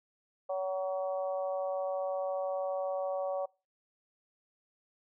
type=harmonic tone; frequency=188.1 Hz; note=F#3; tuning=29 cents sharp; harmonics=3 / 4 / 5 / 6; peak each=-32 / -38 / -47 / -45 dBFS; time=0.49-3.46 s; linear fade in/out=10 ms; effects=noise-tail reverb RT60 0.3 s tail -24 dB re dry